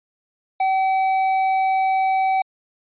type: tone with tanh clipping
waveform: sine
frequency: 764 Hz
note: G5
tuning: 45 cents flat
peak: -18 dBFS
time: 0.6-2.42 s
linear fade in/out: 5 ms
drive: 10 dB
effects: resampled to 8000 Hz